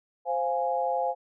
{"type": "chord", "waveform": "sine", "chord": "F minor", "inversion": "second", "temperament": "equal", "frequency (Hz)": [523.3, 698.5, 830.6], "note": ["C5", "F5", "Ab5"], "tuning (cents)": [0, 0, 0], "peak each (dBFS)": -29, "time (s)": [0.25, 1.15], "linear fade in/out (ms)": 50, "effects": []}